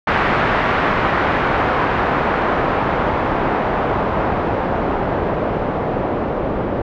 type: noise with low-pass filter sweep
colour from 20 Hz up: white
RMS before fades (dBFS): -18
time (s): 0.07-6.82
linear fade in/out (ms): 5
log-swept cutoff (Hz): 1600 to 560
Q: 0.93
effects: low-pass 3000 Hz 12 dB/octave